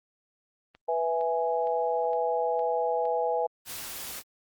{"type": "click train", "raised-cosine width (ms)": 0.3, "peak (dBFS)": -35, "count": 6, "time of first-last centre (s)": [0.75, 3.054], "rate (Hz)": 2.17}
{"type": "chord", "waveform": "sine", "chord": "E major", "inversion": "second", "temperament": "equal", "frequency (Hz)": [493.9, 659.3, 830.6], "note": ["B4", "E5", "G#5"], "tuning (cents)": [0, 0, 0], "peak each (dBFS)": [-28, -30, -29], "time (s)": [0.88, 3.47], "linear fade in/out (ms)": 10}
{"type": "noise", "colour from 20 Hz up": "white", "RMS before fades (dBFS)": -38, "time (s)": [3.65, 4.23], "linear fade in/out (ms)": 50}
{"effects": ["Opus 32 kbps"]}